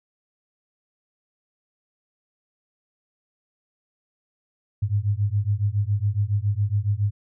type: beating tone pair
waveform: sine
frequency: 99.2 / 106.4 Hz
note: G2 / G#2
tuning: +21 / +42 cents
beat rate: 7.2 Hz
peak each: -23 dBFS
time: 4.82-7.11 s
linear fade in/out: 10 ms
effects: none